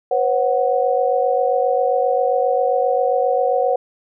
sine chord, B suspended second, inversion none, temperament equal with one note detuned, 493.9 / 541.4 / 740 Hz, B4 / C#5 / F#5, 0 / -41 / 0 cents, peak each -19 dBFS, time 0.11-3.76 s, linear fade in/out 5 ms, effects none

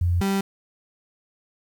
sine / 35% pulse tone pair in turn, 87.5 / 195.64 Hz, F2 / G3, +4 / -3 cents, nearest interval octave + major second, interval 1393 cents, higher second, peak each -18 / -19 dBFS, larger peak first, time 0.01-0.21 / 0.21-0.41 s, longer neither, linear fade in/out 5 ms, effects 9-bit

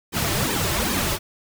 pink noise with flanger, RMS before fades -23 dBFS, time 0.12-1.19 s, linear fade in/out 50 ms, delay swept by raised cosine 1.4 to 4.3 ms, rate 2.5 Hz, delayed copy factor -0.85, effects none

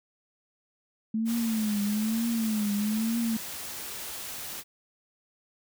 sine tone with vibrato, 218 Hz, A3, 16 cents flat, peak -25 dBFS, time 1.14-3.37 s, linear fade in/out 5 ms, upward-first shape triangle, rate 1.1 Hz, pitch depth 130 cents each way
white noise, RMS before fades -38 dBFS, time 1.25-4.64 s, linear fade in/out 50 ms
effects none

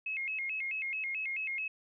sine tone with vibrato, 2349 Hz, D7, in tune, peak -33 dBFS, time 0.06-1.68 s, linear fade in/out 5 ms, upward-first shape square, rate 4.6 Hz, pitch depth 160 cents each way, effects none

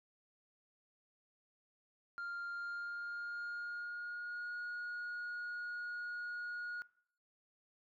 sine tone with pitch glide, 1396.9 to 1442 Hz, F6 to F#6, 0 to -45 cents, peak -38 dBFS, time 2.18-6.82 s, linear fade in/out 0 ms, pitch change +55 cents, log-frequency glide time 2.49-4.54 s, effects noise-tail reverb RT60 0.6 s tail -21 dB re dry + tanh soft clip ceiling -39 dBFS

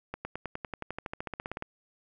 accelerating click train, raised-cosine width 0.5 ms, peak -20 dBFS, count 20, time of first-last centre 0.14-1.624 s, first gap 110 ms, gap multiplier 0.96, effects none

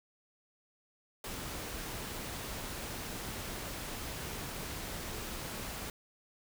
pink noise, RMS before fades -41 dBFS, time 1.24-5.9 s, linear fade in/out 2 ms, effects none

